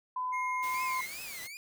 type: tone with pitch glide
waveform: sine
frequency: 1009 to 1027.2 Hz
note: B5 to C6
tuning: +37 to -32 cents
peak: -31 dBFS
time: 0.16-1.01 s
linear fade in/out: 5 ms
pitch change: +31 cents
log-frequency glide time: 0.56-0.89 s
type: tone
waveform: triangle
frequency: 2140 Hz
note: C7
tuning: 38 cents sharp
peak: -34 dBFS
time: 0.32-1.07 s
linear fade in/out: 20 ms
type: noise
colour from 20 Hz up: white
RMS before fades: -45 dBFS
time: 0.62-1.48 s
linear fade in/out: 20 ms
type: tone with vibrato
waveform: sawtooth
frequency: 2262 Hz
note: C#7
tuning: 34 cents sharp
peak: -39 dBFS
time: 0.74-1.57 s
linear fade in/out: 0 ms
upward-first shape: triangle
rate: 2.6 Hz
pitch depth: 250 cents each way
effects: none